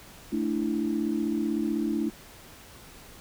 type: chord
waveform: sine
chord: A suspended fourth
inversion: none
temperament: equal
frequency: 220 / 293.7 / 329.6 Hz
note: A3 / D4 / E4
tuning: 0 / 0 / 0 cents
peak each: -29 dBFS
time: 0.32-2.1 s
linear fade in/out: 10 ms
effects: tanh soft clip ceiling -15 dBFS + pink hiss -49 dBFS RMS until 3.2 s